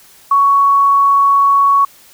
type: tone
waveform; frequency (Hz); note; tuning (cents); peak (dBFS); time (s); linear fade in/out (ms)
sine; 1116; C#6; +11; -7; 0.31-1.85; 5
effects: white hiss -44 dBFS RMS until 2.13 s